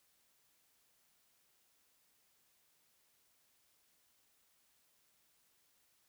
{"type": "silence", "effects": ["white hiss -74 dBFS RMS until 6.08 s"]}